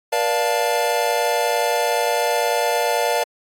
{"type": "chord", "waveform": "square", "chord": "Bb major seventh", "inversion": "none", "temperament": "equal with one note detuned", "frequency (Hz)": [478.2, 587.3, 698.5, 880], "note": ["Bb4", "D5", "F5", "A5"], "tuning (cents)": [44, 0, 0, 0], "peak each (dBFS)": -24, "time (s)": [0.12, 3.24], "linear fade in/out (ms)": 10, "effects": ["AAC 48 kbps"]}